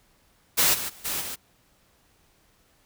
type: noise with level steps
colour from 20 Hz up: white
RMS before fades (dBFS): -20 / -31 / -48 / -29 / -34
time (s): 0.57-1.36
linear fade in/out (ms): 20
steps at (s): 0.73 / 0.88 / 1.04 / 1.2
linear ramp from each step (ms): 20
effects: pink hiss -63 dBFS RMS until 2.85 s